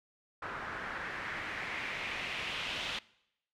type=noise with low-pass filter sweep; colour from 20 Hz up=white; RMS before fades=-39 dBFS; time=0.42-2.99 s; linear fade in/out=5 ms; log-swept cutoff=1400 to 3200 Hz; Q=2.5; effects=noise-tail reverb RT60 0.8 s tail -22 dB re dry